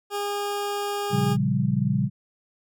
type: tone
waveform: 20% pulse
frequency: 407.6 Hz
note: G#4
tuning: 32 cents flat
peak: -21 dBFS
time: 0.1-1.37 s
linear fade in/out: 50 ms
type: chord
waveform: sine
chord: G half-diminished seventh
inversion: first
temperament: equal with one note detuned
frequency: 116.54 / 138.59 / 174.61 / 198.16 Hz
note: Bb2 / Db3 / F3 / G3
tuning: 0 / 0 / 0 / +19 cents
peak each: -27 / -24 / -28 / -25 dBFS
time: 1.1-2.1 s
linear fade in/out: 50 ms
effects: none